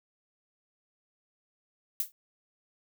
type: noise with exponential decay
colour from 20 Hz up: violet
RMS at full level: -26 dBFS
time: 2-2.12 s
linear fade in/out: 1 ms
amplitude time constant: 25 ms
effects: none